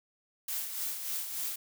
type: noise with tremolo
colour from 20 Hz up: blue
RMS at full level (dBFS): -34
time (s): 0.48-1.56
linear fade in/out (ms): 5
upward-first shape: sine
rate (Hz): 3.4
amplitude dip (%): 50
effects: none